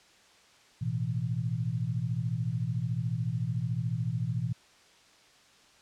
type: chord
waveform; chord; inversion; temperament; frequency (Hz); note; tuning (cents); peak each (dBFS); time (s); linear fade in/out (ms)
sine; A suspended second; none; just; 110 / 123.75 / 165; A2 / B2 / E3; 0 / +4 / +2; -34 / -31 / -34; 0.81-4.53; 10
effects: white hiss -59 dBFS RMS until 5.81 s + low-pass 6000 Hz 12 dB/octave